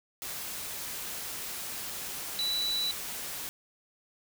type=tone in noise; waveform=sine; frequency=3951 Hz; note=B7; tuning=in tune; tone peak=-28 dBFS; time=2.39-2.91 s; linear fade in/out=0 ms; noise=white; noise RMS=-38 dBFS; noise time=0.22-3.49 s; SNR=+7 dB; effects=none

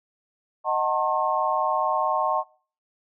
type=chord; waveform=sine; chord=D# diminished seventh; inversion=none; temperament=just; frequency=622.3 / 746.7 / 896 / 1075.3 Hz; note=D#5 / F#5 / A5 / C6; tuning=0 / +16 / +31 / +47 cents; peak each=-27 / -27 / -26 / -25 dBFS; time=0.64-2.44 s; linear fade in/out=50 ms; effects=noise-tail reverb RT60 0.4 s tail -21 dB re dry

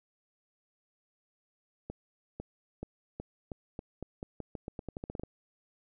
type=accelerating click train; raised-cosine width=2 ms; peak=-25 dBFS; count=19; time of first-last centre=1.9-5.235 s; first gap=500 ms; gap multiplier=0.86; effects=none

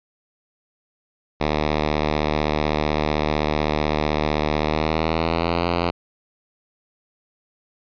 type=tone with pitch glide; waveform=5% pulse; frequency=75.8 to 86.07 Hz; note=D#2 to F2; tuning=-45 to -25 cents; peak=-8 dBFS; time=1.4-5.91 s; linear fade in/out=10 ms; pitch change=+220 cents; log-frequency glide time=4.59-5.65 s; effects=resampled to 11025 Hz

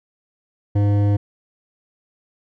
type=tone with hard clipping; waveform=sine; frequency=102.1 Hz; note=G#2; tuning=29 cents flat; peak=-16 dBFS; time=0.75-1.17 s; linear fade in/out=10 ms; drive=12 dB; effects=none

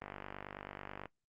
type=click train; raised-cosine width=0.5 ms; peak=-28 dBFS; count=52; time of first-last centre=0.02-1.057 s; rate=49.2 Hz; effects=noise-tail reverb RT60 0.1 s tail -17 dB re dry + Opus 24 kbps

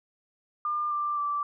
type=tone with pitch steps; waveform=sine; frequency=1200 / 1182.8 / 1165.8 Hz; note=D6 / D6 / D6; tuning=+37 / +12 / -13 cents; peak=-26 dBFS; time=0.65-1.43 s; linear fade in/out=2 ms; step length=260 ms; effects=none

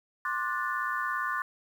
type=chord; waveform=sine; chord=D dominant seventh; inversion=third; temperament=just; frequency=1057.2 / 1174.7 / 1468.3 / 1762 Hz; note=C6 / D6 / F#6 / A6; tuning=+18 / 0 / -14 / +2 cents; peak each=-34 dBFS; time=0.25-1.42 s; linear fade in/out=2 ms; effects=9-bit

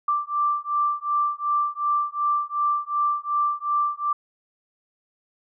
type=beating tone pair; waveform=sine; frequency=1174.7 / 1177.4 Hz; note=D6 / D6; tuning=0 / +4 cents; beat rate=2.7 Hz; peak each=-24 / -24 dBFS; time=0.08-4.13 s; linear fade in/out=5 ms; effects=none

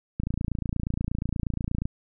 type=click train; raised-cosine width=5 ms; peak=-15 dBFS; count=48; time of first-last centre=0.2-1.855 s; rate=28.4 Hz; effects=none

